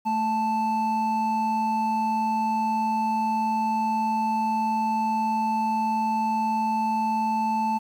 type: tone pair together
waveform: triangle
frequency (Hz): 220 / 879.2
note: A3 / A5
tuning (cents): 0 / -2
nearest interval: 2 octaves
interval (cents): 2398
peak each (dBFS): -26 / -21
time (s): 0.05-7.79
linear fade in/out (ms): 20
effects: 9-bit